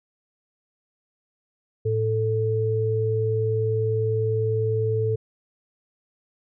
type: tone pair together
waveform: sine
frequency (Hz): 110 / 440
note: A2 / A4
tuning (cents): 0 / 0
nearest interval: 2 octaves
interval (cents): 2400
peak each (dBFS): -23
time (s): 1.85-5.16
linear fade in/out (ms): 10
effects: none